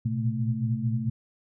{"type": "tone cluster", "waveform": "sine", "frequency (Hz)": [114.5, 119.2, 127.9, 220.8], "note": ["A#2", "A#2", "C3", "A3"], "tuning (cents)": [-31, 39, -39, 6], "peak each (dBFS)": -30, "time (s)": [0.05, 1.1], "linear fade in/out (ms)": 10, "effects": []}